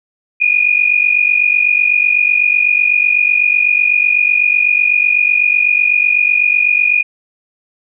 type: tone pair together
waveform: sine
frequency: 2428 / 2476 Hz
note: D#7 / D#7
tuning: -43 / -9 cents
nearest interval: unison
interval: 34 cents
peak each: -12 dBFS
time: 0.4-7.03 s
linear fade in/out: 20 ms
effects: none